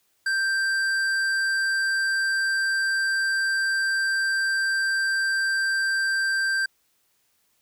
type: tone with hard clipping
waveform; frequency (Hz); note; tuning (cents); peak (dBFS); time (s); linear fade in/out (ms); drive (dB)
triangle; 1572; G6; +4; -23; 0.26-6.66; 5; 14
effects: white hiss -68 dBFS RMS until 7.61 s